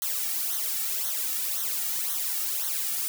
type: noise with flanger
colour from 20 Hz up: blue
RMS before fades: -29 dBFS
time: 0.02-3.08 s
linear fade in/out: 0 ms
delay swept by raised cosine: 0.4 to 2 ms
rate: 1.9 Hz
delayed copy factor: -0.95
effects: none